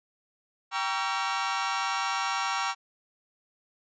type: chord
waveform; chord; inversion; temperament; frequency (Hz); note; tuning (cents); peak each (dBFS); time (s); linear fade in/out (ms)
sawtooth; G diminished seventh; none; just; 784 / 940.8 / 1128.9 / 1354.7; G5 / Bb5 / Db6 / Fb6; 0 / +16 / +31 / +47; -29; 0.71-2.75; 50
effects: resampled to 16000 Hz